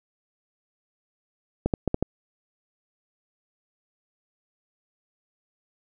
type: clicks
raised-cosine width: 2 ms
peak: -9 dBFS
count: 5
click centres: 1.66 / 1.738 / 1.877 / 1.944 / 2.026 s
effects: none